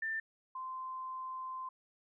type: tone pair in turn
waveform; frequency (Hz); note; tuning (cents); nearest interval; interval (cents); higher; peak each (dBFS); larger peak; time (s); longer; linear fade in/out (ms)
sine; 1785 / 1037.7; A6 / C6; +24 / -15; major sixth; 939; first; -34 / -39; first; 0.02-0.2 / 0.55-1.69; second; 5
effects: none